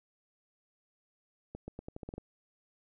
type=accelerating click train; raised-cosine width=2 ms; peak=-28 dBFS; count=9; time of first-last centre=1.55-2.181 s; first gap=130 ms; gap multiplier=0.85; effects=none